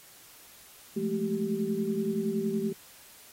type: tone cluster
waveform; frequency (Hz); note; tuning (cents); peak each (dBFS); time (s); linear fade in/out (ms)
sine; 170.9 / 210.1 / 220.7 / 387.5; F3 / G#3 / A3 / G4; -37 / +20 / +5 / -20; -38 / -32 / -32 / -31; 0.96-2.73; 10
effects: white hiss -53 dBFS RMS until 3.32 s + AAC 48 kbps